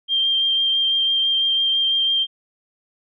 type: tone with vibrato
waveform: sine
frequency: 3178 Hz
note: G7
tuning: 23 cents sharp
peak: -16 dBFS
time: 0.08-2.27 s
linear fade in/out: 50 ms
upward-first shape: sine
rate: 6 Hz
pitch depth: 11 cents each way
effects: none